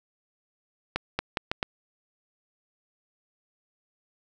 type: accelerating click train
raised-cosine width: 0.3 ms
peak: -10 dBFS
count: 5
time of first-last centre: 0.96-1.629 s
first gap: 230 ms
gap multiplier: 0.79
effects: none